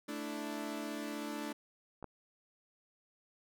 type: chord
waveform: sawtooth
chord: A suspended fourth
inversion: none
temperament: equal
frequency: 220 / 293.7 / 329.6 Hz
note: A3 / D4 / E4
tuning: 0 / 0 / 0 cents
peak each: -40 / -37 / -42 dBFS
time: 0.08-1.53 s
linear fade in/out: 10 ms
type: clicks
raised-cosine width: 1 ms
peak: -33 / -29 dBFS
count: 2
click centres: 2.027 / 2.043 s
effects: none